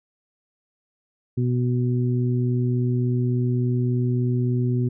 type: harmonic tone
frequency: 123.47 Hz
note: B2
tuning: in tune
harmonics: 1 / 2 / 3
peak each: -20 / -26 / -30 dBFS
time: 1.37-4.89 s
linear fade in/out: 10 ms
effects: none